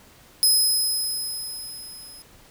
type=tone with level ramp; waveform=20% pulse; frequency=5090 Hz; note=D#8; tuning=39 cents sharp; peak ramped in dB=-9 to -37 dBFS; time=0.43-2.22 s; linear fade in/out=0 ms; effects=pink hiss -52 dBFS RMS until 2.5 s